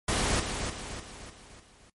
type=noise with echo; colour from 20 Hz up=pink; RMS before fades=-27 dBFS; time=0.08-0.4 s; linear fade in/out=5 ms; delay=300 ms; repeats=5; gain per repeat=-6 dB; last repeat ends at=1.9 s; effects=noise-tail reverb RT60 0.1 s tail -20 dB re dry + MP3 48 kbps